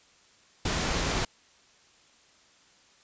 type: noise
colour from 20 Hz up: pink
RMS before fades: -28 dBFS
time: 0.65-1.25 s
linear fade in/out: 5 ms
effects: white hiss -60 dBFS RMS until 3.03 s + resampled to 16000 Hz